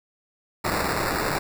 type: noise with sample-and-hold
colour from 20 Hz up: blue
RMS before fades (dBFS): -25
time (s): 0.64-1.39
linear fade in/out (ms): 10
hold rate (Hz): 3150
effects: none